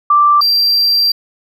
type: tone pair in turn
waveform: sine / triangle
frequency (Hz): 1174.7 / 4718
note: D6 / D8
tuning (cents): 0 / +7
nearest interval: 2 octaves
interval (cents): 2407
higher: second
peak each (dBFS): -6 / -8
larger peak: first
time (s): 0.1-0.41 / 0.41-1.12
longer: second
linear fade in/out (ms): 5
effects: none

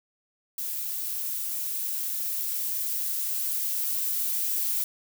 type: noise with level ramp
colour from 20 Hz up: violet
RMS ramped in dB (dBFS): -32 to -27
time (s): 0.58-4.84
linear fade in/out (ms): 2
effects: none

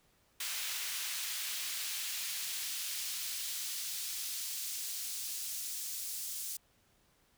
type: noise with high-pass filter sweep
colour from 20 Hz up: pink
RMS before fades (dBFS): -39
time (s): 0.4-6.57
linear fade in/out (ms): 5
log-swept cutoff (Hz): 2200 to 6500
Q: 0.8
effects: pink hiss -70 dBFS RMS until 7.37 s

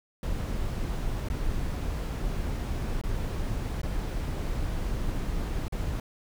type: noise with dropouts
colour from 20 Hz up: brown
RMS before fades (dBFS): -30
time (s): 0.23-6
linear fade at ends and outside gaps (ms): 1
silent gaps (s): 1.286-1.3 / 3.014-3.037 / 3.816-3.832 / 5.682-5.723
effects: none

